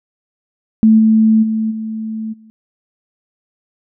sine tone with level steps, 220 Hz, A3, in tune, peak -5 / -7 / -14 / -20 / -40 dBFS, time 0.83-2.5 s, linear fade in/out 0 ms, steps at 0.98 / 1.42 / 1.7 / 2.32 s, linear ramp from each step 20 ms, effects none

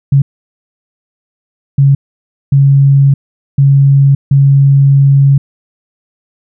sine tone bursts at uneven times, 138.59 Hz, C#3, in tune, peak -3 dBFS, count 5, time 0.12-0.22 / 1.78-1.95 / 2.52-3.14 / 3.58-4.15 / 4.31-5.38 s, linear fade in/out 5 ms, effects none

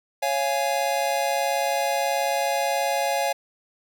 square chord, Db major, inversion none, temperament just, 554.4 / 693 / 831.5 Hz, Db5 / F5 / Ab5, 0 / -14 / +2 cents, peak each -27 dBFS, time 0.22-3.33 s, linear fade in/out 10 ms, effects none

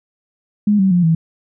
sine tone with pitch steps, 207.7 / 191.57 / 176.68 / 162.96 Hz, G#3 / G3 / F3 / E3, 0 / -40 / +20 / -20 cents, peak -10 dBFS, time 0.67-1.15 s, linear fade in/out 5 ms, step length 120 ms, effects none

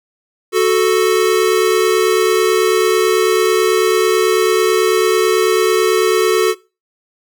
square tone pair together, 370 / 439.1 Hz, F#4 / A4, 0 / -4 cents, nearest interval minor third, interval 296 cents, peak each -14 dBFS, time 0.52-6.55 s, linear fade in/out 50 ms, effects noise-tail reverb RT60 0.3 s tail -21 dB re dry

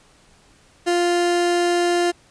30% pulse tone, 349.2 Hz, F4, in tune, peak -14 dBFS, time 0.86-2.12 s, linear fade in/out 20 ms, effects pink hiss -54 dBFS RMS until 2.3 s + resampled to 22050 Hz

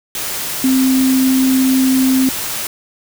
sine tone in noise, 261.6 Hz, C4, in tune, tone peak -10 dBFS, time 0.64-2.29 s, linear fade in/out 2 ms, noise white, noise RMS -22 dBFS, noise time 0.15-2.67 s, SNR +9 dB, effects none

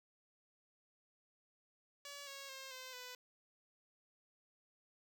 5% pulse tone with pitch steps, 569 / 550.6 / 532.7 / 515.5 / 498.8 Hz, C#5 / C#5 / C5 / C5 / B4, +45 / -12 / +31 / -26 / +17 cents, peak -37 dBFS, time 2.05-3.15 s, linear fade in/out 2 ms, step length 220 ms, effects none

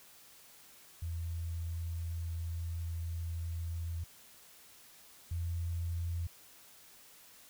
sine tone pair in turn, 83.6 / 84.96 Hz, E2 / F2, +25 / -47 cents, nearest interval unison, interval 28 cents, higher second, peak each -35 / -33 dBFS, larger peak second, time 1.02-4.04 / 5.31-6.27 s, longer first, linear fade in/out 5 ms, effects white hiss -58 dBFS RMS until 7.49 s

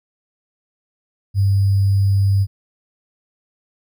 sine tone with sample-and-hold, 98.4 Hz, G2, 7 cents sharp, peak -12 dBFS, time 1.34-2.47 s, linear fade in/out 50 ms, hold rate 4900 Hz, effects none

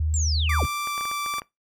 sine tone, 77.78 Hz, D#2, in tune, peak -21 dBFS, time 0-0.66 s, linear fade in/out 5 ms
sine linear sweep, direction down, 7640 to 47.16 Hz, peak -26 dBFS, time 0.14-0.65 s, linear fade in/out 0 ms
sawtooth tone with pitch glide, 1174.7 to 1167.9 Hz, D6 to D6, 0 to -10 cents, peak -23 dBFS, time 0.49-1.4 s, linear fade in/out 5 ms, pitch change -10 cents, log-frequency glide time 0.84-0.99 s
clicks, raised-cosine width 0.5 ms, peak -23 dBFS, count 9, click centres 0.873 / 0.979 / 1.01 / 1.054 / 1.114 / 1.262 / 1.339 / 1.384 / 1.419 s
effects noise-tail reverb RT60 0.2 s tail -22 dB re dry

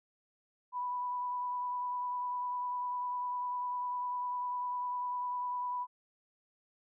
sine tone with vibrato, 987.8 Hz, B5, in tune, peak -33 dBFS, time 0.72-5.87 s, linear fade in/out 50 ms, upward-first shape sine, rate 10 Hz, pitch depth 14 cents each way, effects none

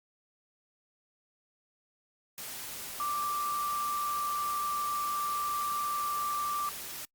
sine tone in noise, 1174.7 Hz, D6, in tune, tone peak -30 dBFS, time 3-6.69 s, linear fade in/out 0 ms, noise white, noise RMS -41 dBFS, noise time 2.38-7.05 s, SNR +8 dB, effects noise-tail reverb RT60 0.1 s tail -26 dB re dry + Opus 48 kbps

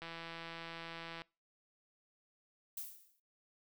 click train, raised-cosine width 0.3 ms, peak -30 dBFS, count 200, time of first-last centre 0.02-1.219 s, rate 166 Hz
violet noise with exponential decay, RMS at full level -40 dBFS, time 2.77-3.2 s, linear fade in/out 5 ms, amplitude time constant 92 ms
effects noise-tail reverb RT60 0.3 s tail -24 dB re dry

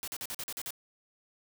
white noise bursts, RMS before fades -38 dBFS, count 8, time 0.03-0.706 s, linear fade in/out 0 ms, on 46 ms, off 44 ms, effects none

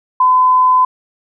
sine tone, 1015 Hz, B5, 47 cents sharp, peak -7 dBFS, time 0.2-0.85 s, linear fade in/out 5 ms, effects none

